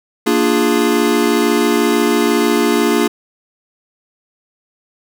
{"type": "chord", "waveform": "square", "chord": "Bb dominant seventh", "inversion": "none", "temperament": "equal with one note detuned", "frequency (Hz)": [233.1, 295.2, 349.2, 415.3], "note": ["Bb3", "D4", "F4", "Ab4"], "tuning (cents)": [0, 9, 0, 0], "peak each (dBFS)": -18, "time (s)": [0.26, 3.08], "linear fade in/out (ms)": 10, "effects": []}